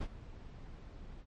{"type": "noise with ADSR envelope", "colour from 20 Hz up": "brown", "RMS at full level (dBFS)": -33, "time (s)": [0, 1.26], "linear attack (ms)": 16, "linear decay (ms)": 59, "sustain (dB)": -16, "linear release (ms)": 68, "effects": ["low-pass 5000 Hz 12 dB/octave", "MP3 48 kbps"]}